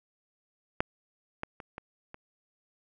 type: clicks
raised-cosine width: 0.5 ms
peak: -10 / -18 / -27 / -24 / -28 dBFS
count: 5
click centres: 0.805 / 1.434 / 1.602 / 1.781 / 2.144 s
effects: none